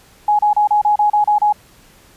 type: tone bursts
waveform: sine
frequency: 836 Hz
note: G#5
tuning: 11 cents sharp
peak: -10 dBFS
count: 9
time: 0.28-1.526 s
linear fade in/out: 5 ms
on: 110 ms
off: 32 ms
effects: pink hiss -48 dBFS RMS until 2.16 s + resampled to 32000 Hz